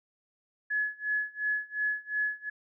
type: tone with tremolo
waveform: sine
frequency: 1700 Hz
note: G#6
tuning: 40 cents sharp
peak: -25 dBFS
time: 0.7-2.5 s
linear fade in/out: 10 ms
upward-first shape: sine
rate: 2.8 Hz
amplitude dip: 95%
effects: none